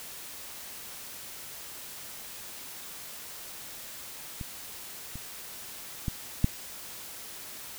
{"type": "clicks", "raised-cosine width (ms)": 5, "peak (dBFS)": [-24, -28, -17, -9], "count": 4, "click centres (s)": [4.412, 5.156, 6.082, 6.444], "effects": ["white hiss -43 dBFS RMS until 7.78 s"]}